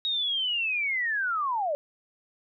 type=linear sweep; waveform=sine; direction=down; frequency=3790 to 555 Hz; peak=-25 dBFS; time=0.05-1.75 s; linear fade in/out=0 ms; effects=none